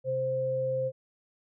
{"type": "tone pair together", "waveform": "sine", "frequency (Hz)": [130.81, 523.2], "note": ["C3", "C5"], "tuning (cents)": [0, 0], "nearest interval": "2 octaves", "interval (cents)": 2400, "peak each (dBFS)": [-36, -27], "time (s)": [0.04, 0.92], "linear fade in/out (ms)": 50, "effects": []}